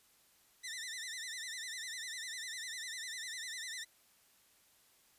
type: tone with vibrato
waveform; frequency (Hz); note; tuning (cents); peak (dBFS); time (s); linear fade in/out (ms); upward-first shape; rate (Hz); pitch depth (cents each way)
15% pulse; 1903; A#6; +35; -35; 0.63-3.85; 20; sine; 10; 130
effects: white hiss -68 dBFS RMS until 5.18 s + resampled to 32000 Hz